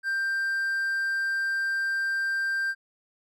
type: tone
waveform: triangle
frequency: 1575 Hz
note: G6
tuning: 8 cents sharp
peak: -23 dBFS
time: 0.03-2.75 s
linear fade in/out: 50 ms
effects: none

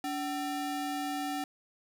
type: ring-modulated tone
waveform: square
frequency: 523.3 Hz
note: C5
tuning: in tune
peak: -30 dBFS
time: 0.04-1.44 s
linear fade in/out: 2 ms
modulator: 236 Hz
effects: none

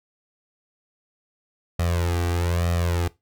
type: tone with flanger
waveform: sawtooth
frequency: 86.2 Hz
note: F2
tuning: 22 cents flat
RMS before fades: -23 dBFS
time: 1.79-3.08 s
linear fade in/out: 5 ms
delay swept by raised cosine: 1.6 to 2.6 ms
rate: 1.1 Hz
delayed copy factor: +0.8
effects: noise-tail reverb RT60 0.2 s tail -19 dB re dry

